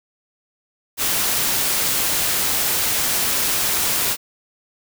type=noise; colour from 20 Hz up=white; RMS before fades=-20 dBFS; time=0.97-4.17 s; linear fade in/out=50 ms; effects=none